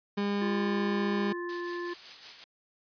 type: tone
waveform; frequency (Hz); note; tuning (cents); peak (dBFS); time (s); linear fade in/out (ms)
30% pulse; 202.5; G#3; -43; -25; 0.17-1.33; 10
type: harmonic tone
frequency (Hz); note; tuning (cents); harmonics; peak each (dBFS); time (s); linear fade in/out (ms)
349.2; F4; 0; 1 / 3 / 5; -34 / -41 / -41; 0.41-1.94; 10
type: noise with tremolo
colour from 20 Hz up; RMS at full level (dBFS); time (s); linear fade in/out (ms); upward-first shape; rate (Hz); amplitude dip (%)
blue; -37; 1.49-2.44; 0; sine; 5.4; 45
effects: resampled to 11025 Hz